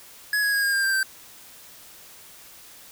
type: tone with pitch steps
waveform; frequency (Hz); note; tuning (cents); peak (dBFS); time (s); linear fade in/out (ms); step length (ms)
square; 1683 / 1661.7 / 1640.8 / 1620 / 1599.6 / 1579.4 / 1559.4; G#6 / G#6 / G#6 / G#6 / G6 / G6 / G6; +23 / +1 / -21 / -43 / +35 / +13 / -10; -21; 0.33-1.03; 2; 100
effects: white hiss -47 dBFS RMS until 2.91 s